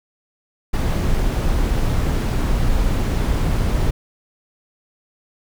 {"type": "noise", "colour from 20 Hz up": "brown", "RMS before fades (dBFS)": -18, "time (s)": [0.73, 3.91], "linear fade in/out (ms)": 10, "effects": []}